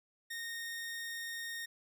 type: tone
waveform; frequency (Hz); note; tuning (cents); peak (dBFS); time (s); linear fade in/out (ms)
sawtooth; 1849; A#6; -15; -36; 0.3-1.66; 10
effects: 13-bit